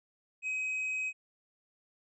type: tone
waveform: triangle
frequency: 2531 Hz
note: D#7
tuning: 29 cents sharp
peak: -30 dBFS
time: 0.42-1.13 s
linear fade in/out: 50 ms
effects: resampled to 22050 Hz